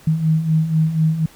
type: beating tone pair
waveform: sine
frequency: 155.56 / 159.66 Hz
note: D#3 / D#3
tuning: 0 / +45 cents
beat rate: 4.1 Hz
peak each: -21 / -15 dBFS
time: 0.07-1.26 s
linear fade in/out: 5 ms
effects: pink hiss -47 dBFS RMS until 1.35 s